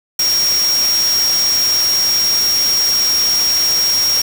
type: tone in noise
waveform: sine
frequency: 5588 Hz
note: F8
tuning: in tune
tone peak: -12 dBFS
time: 0.19-4.22 s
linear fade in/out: 5 ms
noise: white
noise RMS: -22 dBFS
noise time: 0.19-4.22 s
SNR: +7 dB
effects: none